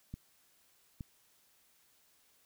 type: clicks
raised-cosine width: 5 ms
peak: -29 dBFS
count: 2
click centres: 0.14 / 1.008 s
effects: white hiss -69 dBFS RMS until 2.45 s